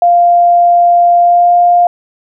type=tone with pitch glide; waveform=sine; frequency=697 to 702.7 Hz; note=F5 to F5; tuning=-4 to +10 cents; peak=-4 dBFS; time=0.02-1.87 s; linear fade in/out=2 ms; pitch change=+14 cents; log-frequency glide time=1.19-1.52 s; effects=none